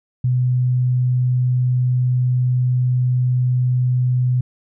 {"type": "tone", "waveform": "sine", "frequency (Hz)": 125.6, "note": "B2", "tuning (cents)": 30, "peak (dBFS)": -14, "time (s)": [0.24, 4.41], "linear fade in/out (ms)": 5, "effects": []}